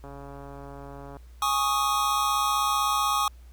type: click train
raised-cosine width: 1 ms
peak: -29 dBFS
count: 159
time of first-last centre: 0.04-1.169 s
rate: 140 Hz
type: chord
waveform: square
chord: Ab suspended fourth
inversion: none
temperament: equal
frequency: 830.6 / 1108.7 / 1244.5 Hz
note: Ab5 / Db6 / Eb6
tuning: 0 / 0 / 0 cents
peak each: -30 / -27 / -27 dBFS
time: 1.42-3.28 s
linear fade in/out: 2 ms
effects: added 60 Hz sine -45 dBFS peak until 3.52 s + pink hiss -62 dBFS RMS until 3.52 s